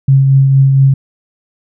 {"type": "tone with tremolo", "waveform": "sine", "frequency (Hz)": 135.7, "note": "C#3", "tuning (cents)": -36, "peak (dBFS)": -3, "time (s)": [0.08, 0.94], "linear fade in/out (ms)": 5, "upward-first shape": "triangle", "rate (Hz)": 4.3, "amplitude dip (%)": 35, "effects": []}